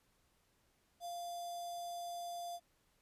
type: tone with notch filter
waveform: square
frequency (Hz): 695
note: F5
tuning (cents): -9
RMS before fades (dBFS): -44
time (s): 1-2.6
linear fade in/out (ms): 50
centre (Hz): 2100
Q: 1.8
effects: pink hiss -75 dBFS RMS until 3.01 s + resampled to 32000 Hz